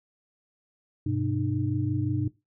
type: tone cluster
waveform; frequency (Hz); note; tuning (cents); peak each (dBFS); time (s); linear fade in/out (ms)
sine; 100.3 / 126 / 302.9; G2 / B2 / D#4; +40 / +35 / -46; -29; 1.06-2.28; 5
effects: noise-tail reverb RT60 0.2 s tail -17 dB re dry